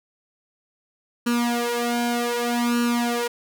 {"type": "tone with flanger", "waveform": "sawtooth", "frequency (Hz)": 238.8, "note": "A#3", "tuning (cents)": 42, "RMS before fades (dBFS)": -23, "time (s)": [1.26, 3.28], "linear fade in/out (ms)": 10, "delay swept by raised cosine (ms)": [0.71, 2.91], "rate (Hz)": 0.65, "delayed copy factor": 0.9, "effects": []}